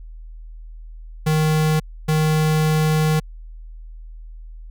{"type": "tone bursts at uneven times", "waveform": "square", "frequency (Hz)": 155.56, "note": "D#3", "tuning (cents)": 0, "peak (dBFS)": -16, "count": 2, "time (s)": [[1.26, 1.8], [2.08, 3.2]], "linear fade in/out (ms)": 10, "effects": ["added 40 Hz sine -34 dBFS peak until 4.7 s"]}